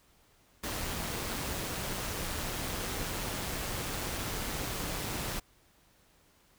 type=noise with amplitude modulation; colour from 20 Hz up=pink; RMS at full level=-34 dBFS; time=0.63-5.4 s; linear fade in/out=10 ms; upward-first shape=sine; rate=189 Hz; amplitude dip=40%; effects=pink hiss -65 dBFS RMS until 6.58 s